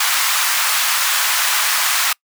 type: high-pass noise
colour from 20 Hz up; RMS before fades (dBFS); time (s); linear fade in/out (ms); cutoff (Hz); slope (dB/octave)
pink; -17; 0-2.13; 5; 1000; 24
effects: noise-tail reverb RT60 0.1 s tail -26 dB re dry